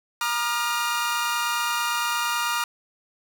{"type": "tone cluster", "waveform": "sawtooth", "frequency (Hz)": [947, 1211, 1406], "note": ["A#5", "D#6", "F6"], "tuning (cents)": [27, -47, 11], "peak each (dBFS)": -24, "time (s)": [0.21, 2.64], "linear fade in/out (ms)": 2, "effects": []}